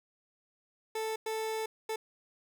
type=tone bursts at uneven times; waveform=30% pulse; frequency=440.5 Hz; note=A4; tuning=2 cents sharp; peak=-30 dBFS; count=3; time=0.95-1.16 / 1.26-1.66 / 1.89-1.96 s; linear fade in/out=5 ms; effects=none